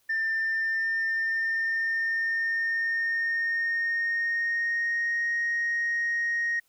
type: tone with pitch glide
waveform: sine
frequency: 1791 to 1870.3 Hz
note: A6 to A#6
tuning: +30 to +5 cents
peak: -23 dBFS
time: 0.09-6.6 s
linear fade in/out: 10 ms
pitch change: +75 cents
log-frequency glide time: 0.34-5.35 s
effects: tanh soft clip ceiling -22 dBFS + white hiss -68 dBFS RMS until 6.68 s